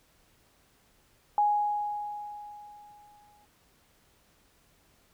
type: tone with exponential decay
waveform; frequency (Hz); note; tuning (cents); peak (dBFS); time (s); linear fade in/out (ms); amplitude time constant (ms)
sine; 830.6; G#5; 0; -20; 1.38-3.45; 1; 450
effects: pink hiss -65 dBFS RMS until 5.13 s